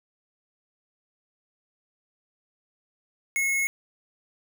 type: tone with sample-and-hold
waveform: sine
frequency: 2175 Hz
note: C#7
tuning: 33 cents flat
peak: -22 dBFS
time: 3.36-3.67 s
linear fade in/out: 0 ms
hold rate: 8820 Hz
effects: none